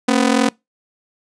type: ring-modulated tone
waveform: sawtooth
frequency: 249.8 Hz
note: B3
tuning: 20 cents sharp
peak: -6 dBFS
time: 0.08-0.49 s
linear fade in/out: 5 ms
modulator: 21.5 Hz
effects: noise-tail reverb RT60 0.2 s tail -25 dB re dry + resampled to 22050 Hz